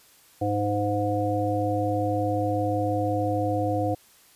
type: harmonic tone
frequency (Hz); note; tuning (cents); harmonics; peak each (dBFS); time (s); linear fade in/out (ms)
103.2; G#2; -10; 1 / 3 / 5 / 7; -28 / -28 / -28 / -28; 0.41-3.95; 10
effects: white hiss -56 dBFS RMS until 4.35 s + resampled to 32000 Hz